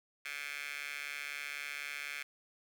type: tone with high-pass filter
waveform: 15% pulse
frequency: 144 Hz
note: D3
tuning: 34 cents flat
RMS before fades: -42 dBFS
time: 0.25-2.23 s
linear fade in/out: 5 ms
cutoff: 2000 Hz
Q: 5.4
effects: none